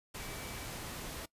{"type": "tone in noise", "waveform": "sine", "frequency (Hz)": 2304, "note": "D7", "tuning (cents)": -34, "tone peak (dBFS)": -53, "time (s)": [0.19, 0.66], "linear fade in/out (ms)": 10, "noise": "pink", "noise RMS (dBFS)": -43, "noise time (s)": [0.14, 1.26], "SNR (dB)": -13, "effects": ["noise-tail reverb RT60 0.1 s tail -21 dB re dry", "resampled to 32000 Hz"]}